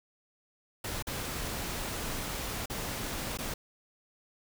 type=noise with dropouts; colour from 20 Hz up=pink; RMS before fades=-36 dBFS; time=0.84-3.54 s; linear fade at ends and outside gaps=5 ms; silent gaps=1.025-1.069 / 2.659-2.698 / 3.374-3.386 s; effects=none